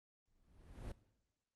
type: noise with exponential growth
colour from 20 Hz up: brown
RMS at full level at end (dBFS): -42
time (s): 0.27-0.92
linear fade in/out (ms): 5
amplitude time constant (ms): 140
effects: noise-tail reverb RT60 1.0 s tail -18 dB re dry + Opus 32 kbps